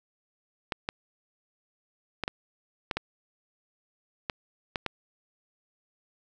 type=clicks; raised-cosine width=0.3 ms; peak=-13 dBFS; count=9; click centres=0.722 / 0.889 / 2.237 / 2.279 / 2.912 / 2.97 / 4.298 / 4.758 / 4.863 s; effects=none